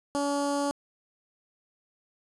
15% pulse tone with notch filter, 284.4 Hz, C#4, 45 cents sharp, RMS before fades -28 dBFS, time 0.15-0.71 s, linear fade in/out 0 ms, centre 2400 Hz, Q 0.76, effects resampled to 24000 Hz

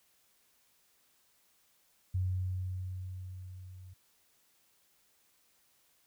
sine tone with level ramp, 92.4 Hz, F#2, 2 cents flat, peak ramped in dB -28 to -48 dBFS, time 2.14-3.94 s, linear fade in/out 10 ms, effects white hiss -70 dBFS RMS until 6.06 s

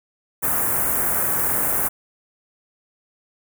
white band-stop noise, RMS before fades -21 dBFS, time 0.42-1.89 s, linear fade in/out 20 ms, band 1700 to 9600 Hz, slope 24 dB/octave, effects none

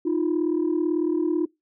sine tone pair together, 311.1 / 349.2 Hz, D#4 / F4, 0 / 0 cents, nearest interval major second, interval 200 cents, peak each -22 dBFS, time 0.05-1.46 s, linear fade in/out 10 ms, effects noise-tail reverb RT60 0.2 s tail -24 dB re dry + tanh soft clip ceiling -16 dBFS

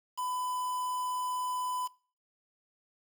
triangle tone with quantisation, 1002 Hz, B5, 25 cents sharp, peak -30 dBFS, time 0.17-1.88 s, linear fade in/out 20 ms, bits 7, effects noise-tail reverb RT60 0.4 s tail -22 dB re dry

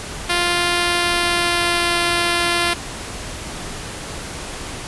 5% pulse tone with pitch glide, 349.2 to 345.8 Hz, F4 to F4, 0 to -17 cents, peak -5 dBFS, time 0.29-2.74 s, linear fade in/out 10 ms, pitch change -17 cents, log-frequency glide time 0.8-1.93 s, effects pink hiss -30 dBFS RMS until 4.87 s + resampled to 24000 Hz

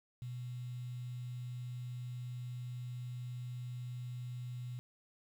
sine tone with quantisation, 123.47 Hz, B2, in tune, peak -40 dBFS, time 0.22-4.79 s, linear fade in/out 0 ms, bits 10, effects none

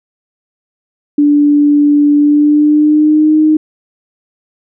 sine tone with pitch glide, 291.9 to 309.1 Hz, D4 to D#4, -10 to -11 cents, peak -5 dBFS, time 1.18-3.57 s, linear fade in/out 5 ms, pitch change +99 cents, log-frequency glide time 2.16-3.38 s, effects none

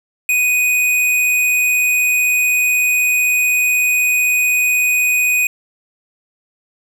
square tone, 2489 Hz, D#7, in tune, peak -13 dBFS, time 0.29-5.47 s, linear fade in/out 2 ms, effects none

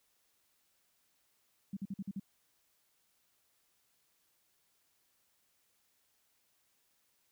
sine tone bursts, 196 Hz, G3, in tune, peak -36 dBFS, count 6, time 1.73-2.198 s, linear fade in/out 5 ms, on 38 ms, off 48 ms, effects white hiss -75 dBFS RMS until 7.31 s

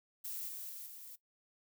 violet noise with level steps, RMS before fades -42 / -45 / -47 / -51 dBFS, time 0.24-1.16 s, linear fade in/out 10 ms, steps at 0.48 / 0.69 / 0.86 s, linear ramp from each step 10 ms, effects noise-tail reverb RT60 0.1 s tail -17 dB re dry

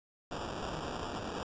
blue noise with sample-and-hold, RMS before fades -39 dBFS, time 0.31-1.43 s, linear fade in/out 0 ms, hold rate 2100 Hz, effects resampled to 16000 Hz

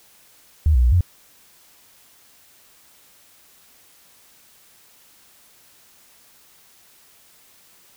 sine tone with pitch steps, 76.9 / 61.5 / 60.3 / 88.7 Hz, D#2 / B1 / B1 / F2, -20 / -7 / -41 / +27 cents, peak -12 dBFS, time 0.66-1.008 s, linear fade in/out 0 ms, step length 87 ms, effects white hiss -53 dBFS RMS until 7.96 s

